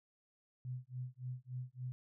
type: tone with tremolo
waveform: sine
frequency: 126.3 Hz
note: B2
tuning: 39 cents sharp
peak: -38 dBFS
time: 0.65-1.92 s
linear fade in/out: 0 ms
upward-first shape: sine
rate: 3.5 Hz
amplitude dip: 100%
effects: none